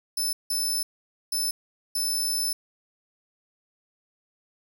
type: tone bursts at uneven times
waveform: 20% pulse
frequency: 5274 Hz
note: E8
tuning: in tune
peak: -19 dBFS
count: 4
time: 0.17-0.33 / 0.5-0.83 / 1.32-1.51 / 1.95-2.53 s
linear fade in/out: 5 ms
effects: 9-bit